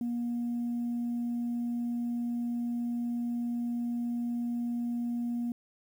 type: tone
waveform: sine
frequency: 238.4 Hz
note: A#3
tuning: 39 cents sharp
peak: -28 dBFS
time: 0.01-5.52 s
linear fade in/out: 2 ms
effects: tanh soft clip ceiling -27 dBFS + 10-bit